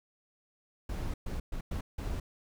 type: noise bursts at uneven times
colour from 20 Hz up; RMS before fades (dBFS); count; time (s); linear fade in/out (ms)
brown; -35; 5; 0.89-1.14 / 1.26-1.4 / 1.52-1.61 / 1.71-1.81 / 1.98-2.2; 5
effects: none